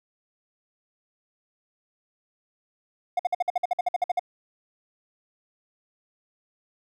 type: tone bursts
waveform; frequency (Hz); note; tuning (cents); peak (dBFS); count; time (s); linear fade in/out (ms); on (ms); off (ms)
triangle; 718; F5; +48; -18; 14; 3.17-4.195; 5; 24; 53
effects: none